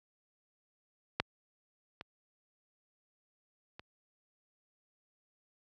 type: clicks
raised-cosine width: 0.3 ms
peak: -12 / -26 / -30 dBFS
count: 3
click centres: 1.2 / 2.011 / 3.795 s
effects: high-pass 60 Hz 12 dB/octave